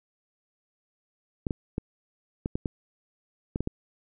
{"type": "clicks", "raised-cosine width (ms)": 3, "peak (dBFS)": -15, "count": 9, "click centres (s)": [1.468, 1.508, 1.781, 2.459, 2.555, 2.658, 3.559, 3.606, 3.674], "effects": []}